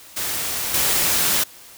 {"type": "noise with level steps", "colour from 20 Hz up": "white", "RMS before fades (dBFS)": [-25, -19], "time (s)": [0.16, 1.44], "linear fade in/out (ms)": 10, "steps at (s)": 0.74, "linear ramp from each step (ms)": 2, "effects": ["white hiss -44 dBFS RMS until 1.77 s"]}